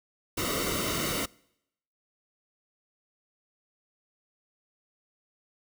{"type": "noise with comb filter", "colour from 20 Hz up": "pink", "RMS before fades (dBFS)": -30, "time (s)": [0.37, 1.26], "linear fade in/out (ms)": 10, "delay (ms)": 1.2, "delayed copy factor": -0.8, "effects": ["noise-tail reverb RT60 0.8 s tail -25 dB re dry"]}